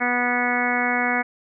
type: harmonic tone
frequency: 245.1 Hz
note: B3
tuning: 13 cents flat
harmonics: 1 / 2 / 3 / 4 / 5 / 6 / 7 / 8 / 9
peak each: -27 / -31 / -26 / -31 / -31 / -28 / -28 / -28 / -26 dBFS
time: 0-1.23 s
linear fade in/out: 20 ms
effects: none